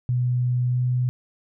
sine tone with pitch glide, 124 to 125.08 Hz, B2 to B2, +7 to +22 cents, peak -19 dBFS, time 0.09-1.09 s, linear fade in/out 0 ms, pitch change +15 cents, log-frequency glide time 0.69-0.79 s, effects none

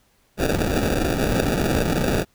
violet noise with sample-and-hold, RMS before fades -21 dBFS, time 0.37-2.25 s, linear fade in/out 50 ms, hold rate 1050 Hz, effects pink hiss -62 dBFS RMS until 2.34 s

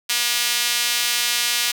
sawtooth tone with high-pass filter, 239.9 Hz, A#3, 50 cents sharp, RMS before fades -21 dBFS, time 0.09-1.72 s, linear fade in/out 10 ms, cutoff 3000 Hz, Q 0.96, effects 7-bit

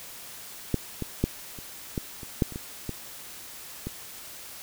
clicks, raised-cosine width 3 ms, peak -10 / -17 / -9 / -28 / -15 / -27 / -8 / -27 / -21 / -18 / -19 dBFS, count 11, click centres 0.743 / 1.023 / 1.24 / 1.588 / 1.978 / 2.232 / 2.422 / 2.523 / 2.559 / 2.893 / 3.87 s, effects white hiss -43 dBFS RMS until 4.62 s

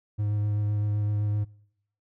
triangle tone with vibrato, 104.3 Hz, G#2, 8 cents sharp, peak -22 dBFS, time 0.18-1.45 s, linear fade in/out 20 ms, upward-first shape sine, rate 7.8 Hz, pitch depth 14 cents each way, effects noise-tail reverb RT60 0.8 s tail -25 dB re dry

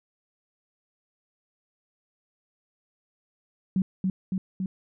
sine tone with echo, 188.3 Hz, F#3, 31 cents sharp, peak -20 dBFS, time 3.76-3.82 s, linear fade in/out 2 ms, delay 280 ms, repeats 3, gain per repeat -2 dB, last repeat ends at 4.66 s, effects none

